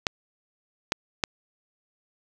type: clicks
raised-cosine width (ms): 0.2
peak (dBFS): -5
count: 3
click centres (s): 0.068 / 0.921 / 1.238
effects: none